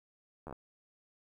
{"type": "slowing click train", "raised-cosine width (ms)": 1, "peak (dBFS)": -30, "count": 5, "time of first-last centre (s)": [0.47, 0.527], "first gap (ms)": 12, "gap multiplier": 1.11, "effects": ["11-bit"]}